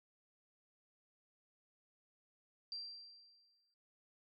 sine tone with exponential decay, 4717 Hz, D8, 7 cents sharp, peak -40 dBFS, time 2.72-3.74 s, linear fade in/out 1 ms, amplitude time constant 220 ms, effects MP3 32 kbps

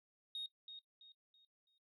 sine tone with echo, 3729 Hz, A#7, in tune, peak -39 dBFS, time 0.35-0.46 s, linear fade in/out 2 ms, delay 330 ms, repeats 4, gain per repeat -9 dB, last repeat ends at 1.78 s, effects noise-tail reverb RT60 0.1 s tail -20 dB re dry + tanh soft clip ceiling -38 dBFS

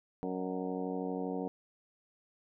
harmonic tone with a mistuned harmonic, 92.5 Hz, F#2, in tune, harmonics 2 / 3 / 4 / 5 / 6 / 7 / 8 / 9 / 10, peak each -40 / -38 / -44 / -39 / -47 / -49 / -44 / -55 / -51 dBFS, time 0.23-1.48 s, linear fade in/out 0 ms, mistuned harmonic 7, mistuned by -74 cents, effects none

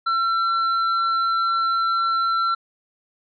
sine tone with tanh clipping, 1351 Hz, E6, 42 cents sharp, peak -20 dBFS, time 0.06-2.55 s, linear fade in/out 10 ms, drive 10 dB, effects resampled to 11025 Hz

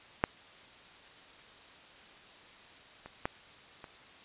clicks, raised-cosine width 0.5 ms, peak -9 / -30 / -16 / -30 dBFS, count 4, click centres 0.239 / 3.06 / 3.255 / 3.842 s, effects white hiss -54 dBFS RMS until 4.24 s + resampled to 8000 Hz

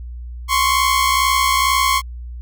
sawtooth tone pair together, 1046.5 / 1108.7 Hz, C6 / C#6, 0 / 0 cents, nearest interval minor second, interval 100 cents, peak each -13 dBFS, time 0.48-2.02 s, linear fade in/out 50 ms, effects added 60 Hz sine -28 dBFS peak until 2.41 s

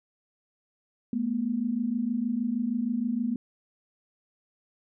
sine tone pair together, 215.7 / 242.1 Hz, A3 / B3, -34 / -34 cents, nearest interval major second, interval 200 cents, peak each -30 / -27 dBFS, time 1.13-3.36 s, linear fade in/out 2 ms, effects none

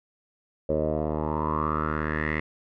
10% pulse tone with low-pass filter sweep, 76.9 Hz, D#2, 20 cents flat, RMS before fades -27 dBFS, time 0.69-2.4 s, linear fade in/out 5 ms, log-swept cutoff 540 to 2100 Hz, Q 6.9, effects none

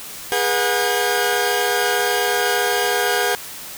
sawtooth tone cluster, 411.3 / 484.8 / 728 / 1617 Hz, G#4 / B4 / F#5 / G#6, -17 / -32 / -28 / -47 cents, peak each -19 dBFS, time 0.32-3.35 s, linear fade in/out 0 ms, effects white hiss -34 dBFS RMS until 3.77 s

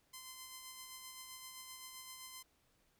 5% pulse tone with tremolo, 1034 Hz, C6, 21 cents flat, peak -36 dBFS, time 0.13-2.43 s, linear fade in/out 10 ms, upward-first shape sine, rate 7.7 Hz, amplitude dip 35%, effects pink hiss -75 dBFS RMS until 2.99 s

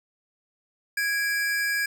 square tone pair together, 1651.8 / 2336 Hz, G#6 / D7, -10 / -10 cents, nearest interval tritone, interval 600 cents, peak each -25 / -32 dBFS, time 0.97-1.86 s, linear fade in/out 5 ms, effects none

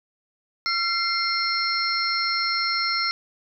sine tone cluster, 1364 / 2102 / 4265 / 5350 Hz, F6 / C7 / C8 / E8, -41 / +7 / +32 / +25 cents, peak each -27 dBFS, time 0.66-3.11 s, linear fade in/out 0 ms, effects none

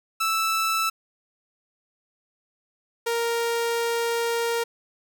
sawtooth tone pair in turn, 1318.5 / 466.2 Hz, E6 / A#4, 0 / 0 cents, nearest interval octave + tritone, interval 1800 cents, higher first, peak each -18 / -19 dBFS, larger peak first, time 0.2-0.9 / 3.06-4.64 s, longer second, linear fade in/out 10 ms, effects none

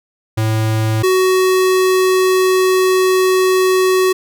square tone pair in turn, 110 / 373.2 Hz, A2 / F#4, 0 / +15 cents, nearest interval octave + major sixth, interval 2115 cents, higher second, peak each -14 / -11 dBFS, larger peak second, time 0.37-1.03 / 1.03-4.13 s, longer second, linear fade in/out 10 ms, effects none

